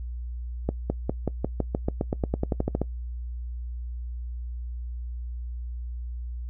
accelerating click train, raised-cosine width 2 ms, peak -11 dBFS, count 18, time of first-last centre 0.69-2.816 s, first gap 210 ms, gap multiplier 0.93, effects noise-tail reverb RT60 0.1 s tail -22 dB re dry + added 60 Hz sine -31 dBFS peak until 6.49 s

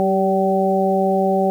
harmonic tone with a mistuned harmonic, 191.4 Hz, G3, 41 cents flat, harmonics 1 / 2 / 3 / 4, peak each -20 / -20 / -20 / -20 dBFS, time 0-1.5 s, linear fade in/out 0 ms, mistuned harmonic 2, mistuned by +22 cents, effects 8-bit

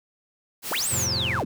white noise, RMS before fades -32 dBFS, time 0.62-1.08 s, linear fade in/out 50 ms
sine linear two-way sweep, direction up then down, 116.9 to 8580 to 116.9 Hz, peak -24 dBFS, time 0.71-1.45 s, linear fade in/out 5 ms, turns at 0.88 s
sawtooth chord, F major, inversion none, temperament just, 87.31 / 109.13 / 130.96 Hz, F2 / A2 / C3, 0 / -14 / +2 cents, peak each -28 dBFS, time 0.89-1.45 s, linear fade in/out 50 ms
effects none

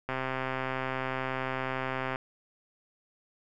click train, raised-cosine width 0.5 ms, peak -17 dBFS, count 272, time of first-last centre 0.09-2.159 s, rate 131 Hz, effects none

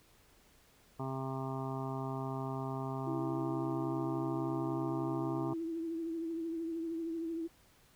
harmonic tone, 133 Hz, C3, 29 cents sharp, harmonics 1 / 2 / 3 / 5 / 6 / 7 / 8 / 9, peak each -39 / -42 / -44 / -46 / -47 / -47 / -48 / -49 dBFS, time 0.99-5.54 s, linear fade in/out 10 ms
sine tone with vibrato, 329.5 Hz, E4, 1 cent flat, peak -35 dBFS, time 3.06-7.48 s, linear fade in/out 20 ms, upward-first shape triangle, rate 13 Hz, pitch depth 47 cents each way
effects pink hiss -65 dBFS RMS until 7.95 s

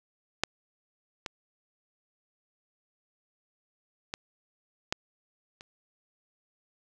clicks, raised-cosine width 0.2 ms, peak -7 / -17 / -16 / -10 / -28 dBFS, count 5, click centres 0.436 / 1.262 / 4.139 / 4.925 / 5.609 s, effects none

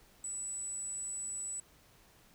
sine tone, 7902 Hz, B8, in tune, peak -37 dBFS, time 0.24-1.6 s, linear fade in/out 2 ms, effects pink hiss -63 dBFS RMS until 2.34 s

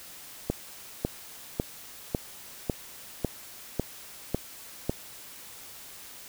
click train, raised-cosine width 2 ms, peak -12 dBFS, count 9, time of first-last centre 0.5-4.896 s, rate 1.82 Hz, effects white hiss -46 dBFS RMS until 6.28 s

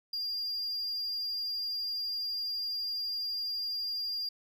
triangle tone, 4804 Hz, D8, 38 cents sharp, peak -31 dBFS, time 0.13-4.29 s, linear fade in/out 5 ms, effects none

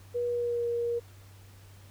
sine tone with pitch glide, 482.7 to 472.5 Hz, B4 to A#4, -40 to +23 cents, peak -27 dBFS, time 0.14-1 s, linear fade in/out 20 ms, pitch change -37 cents, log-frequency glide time 0.27-0.67 s, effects added 97 Hz sine -50 dBFS peak until 1.9 s + pink hiss -58 dBFS RMS until 1.9 s

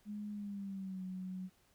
sine tone with pitch glide, 208.3 to 185.57 Hz, G#3 to F#3, +5 to +5 cents, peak -40 dBFS, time 0.05-1.5 s, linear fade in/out 50 ms, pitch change -200 cents, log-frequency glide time 0.31-1.03 s, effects pink hiss -71 dBFS RMS until 1.74 s

